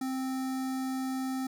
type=tone with notch filter; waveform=square; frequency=261.9 Hz; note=C4; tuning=2 cents sharp; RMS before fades=-33 dBFS; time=0.01-1.47 s; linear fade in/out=5 ms; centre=2800 Hz; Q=1.4; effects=none